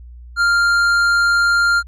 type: tone with tanh clipping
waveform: sine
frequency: 1396.9 Hz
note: F6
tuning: in tune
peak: -13 dBFS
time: 0.36-1.83 s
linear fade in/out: 50 ms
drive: 10 dB
effects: added 60 Hz sine -34 dBFS peak until 1.87 s + MP3 64 kbps